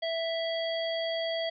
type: harmonic tone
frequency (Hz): 659.3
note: E5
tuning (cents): 0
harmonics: 1 / 3 / 5 / 7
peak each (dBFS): -30 / -39 / -36 / -42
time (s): 0.02-1.5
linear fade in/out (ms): 10
effects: none